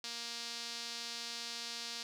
sawtooth tone with band-pass filter, 234.5 Hz, A#3, 11 cents sharp, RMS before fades -43 dBFS, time 0.04-2.03 s, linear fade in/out 2 ms, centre 4700 Hz, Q 2.4, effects none

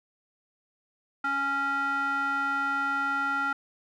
square tone with band-pass filter, 277.3 Hz, C#4, 1 cent sharp, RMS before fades -28 dBFS, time 1.24-3.53 s, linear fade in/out 5 ms, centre 1300 Hz, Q 5.4, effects none

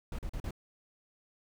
brown noise bursts, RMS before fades -37 dBFS, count 4, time 0.12-0.508 s, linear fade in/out 2 ms, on 67 ms, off 40 ms, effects none

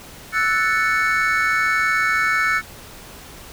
triangle chord, F# minor seventh, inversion third, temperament equal, 1318.5 / 1480 / 1760 / 2217 Hz, E6 / F#6 / A6 / C#7, 0 / 0 / 0 / 0 cents, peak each -20 dBFS, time 0.32-2.62 s, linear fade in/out 50 ms, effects tanh soft clip ceiling -5 dBFS + pink hiss -40 dBFS RMS until 3.52 s

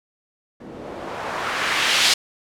blue noise with low-pass filter sweep, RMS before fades -23 dBFS, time 0.6-2.14 s, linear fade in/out 5 ms, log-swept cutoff 280 to 4300 Hz, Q 1.1, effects none

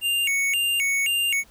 square tone with vibrato, 2491 Hz, D#7, 1 cent sharp, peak -21 dBFS, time 0.01-1.44 s, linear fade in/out 50 ms, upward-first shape square, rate 1.9 Hz, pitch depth 200 cents each way, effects pink hiss -55 dBFS RMS until 1.5 s

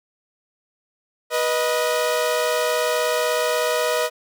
sawtooth tone pair together, 488.1 / 624.3 Hz, B4 / D#5, -20 / +6 cents, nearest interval major third, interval 426 cents, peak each -18 dBFS, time 1.3-4.1 s, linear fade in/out 50 ms, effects none

